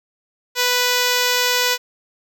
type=tone; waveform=5% pulse; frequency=493.9 Hz; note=B4; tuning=in tune; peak=-4 dBFS; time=0.55-1.78 s; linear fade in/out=50 ms; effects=none